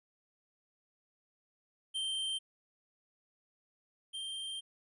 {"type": "tone pair in turn", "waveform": "square", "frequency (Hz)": [3136, 3163], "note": ["G7", "G7"], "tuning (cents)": [0, 15], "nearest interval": "unison", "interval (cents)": 15, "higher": "second", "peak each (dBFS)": [-34, -39], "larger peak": "first", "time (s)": [[1.94, 2.39], [4.13, 4.61]], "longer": "second", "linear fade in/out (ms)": 20, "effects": ["resampled to 24000 Hz"]}